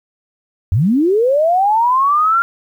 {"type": "linear sweep", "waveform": "sine", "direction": "up", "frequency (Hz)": [80, 1396.9], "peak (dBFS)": -10, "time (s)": [0.72, 2.42], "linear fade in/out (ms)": 0, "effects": ["8-bit"]}